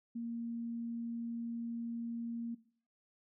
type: tone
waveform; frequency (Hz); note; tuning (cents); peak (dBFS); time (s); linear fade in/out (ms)
sine; 233.1; A#3; 0; -37; 0.15-2.55; 10
effects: noise-tail reverb RT60 0.5 s tail -18 dB re dry